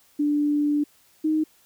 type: tone pair in turn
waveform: sine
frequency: 293.7 / 311.2 Hz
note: D4 / D#4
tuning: 0 / 0 cents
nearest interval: minor second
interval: 100 cents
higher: second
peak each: -19 dBFS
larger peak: neither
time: 0.19-0.84 / 1.24-1.44 s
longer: first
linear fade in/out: 10 ms
effects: white hiss -59 dBFS RMS until 1.65 s